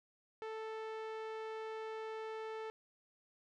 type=tone with low-pass filter; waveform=sawtooth; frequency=440.4 Hz; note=A4; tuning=2 cents sharp; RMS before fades=-44 dBFS; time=0.42-2.7 s; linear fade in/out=0 ms; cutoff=2700 Hz; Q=0.61; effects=none